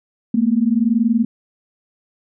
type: tone pair together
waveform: sine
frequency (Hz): 219.3 / 240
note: A3 / B3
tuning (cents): -6 / -49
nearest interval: major second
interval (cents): 157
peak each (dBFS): -16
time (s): 0.34-1.25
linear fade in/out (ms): 5
effects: none